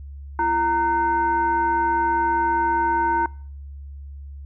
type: tone with frequency modulation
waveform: sine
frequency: 925 Hz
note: A#5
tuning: 14 cents flat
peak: -18 dBFS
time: 0.39-3.26 s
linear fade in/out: 2 ms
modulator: 585 Hz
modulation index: 0.7
effects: noise-tail reverb RT60 0.6 s tail -26 dB re dry + added 70 Hz sine -34 dBFS peak until 4.45 s